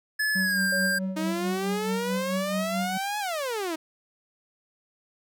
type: tone with pitch glide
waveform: square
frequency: 1717 to 1592.8 Hz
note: A6 to G6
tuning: -43 to +27 cents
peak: -24 dBFS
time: 0.19-0.99 s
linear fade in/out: 10 ms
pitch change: -130 cents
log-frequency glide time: 0.39-0.61 s
type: tone with tremolo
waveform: triangle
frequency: 190.1 Hz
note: F#3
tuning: 47 cents sharp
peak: -24 dBFS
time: 0.35-2.98 s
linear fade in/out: 10 ms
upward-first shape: sine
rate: 4.6 Hz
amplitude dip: 60%
type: tone with exponential decay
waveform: sine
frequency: 559 Hz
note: C#5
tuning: 14 cents sharp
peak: -29 dBFS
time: 0.72-2.06 s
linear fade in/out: 5 ms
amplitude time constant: 290 ms
type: exponential two-way sweep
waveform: sawtooth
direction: up then down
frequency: 308.2 to 850 to 308.2 Hz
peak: -24 dBFS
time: 1.16-3.76 s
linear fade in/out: 10 ms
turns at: 3.19 s
effects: none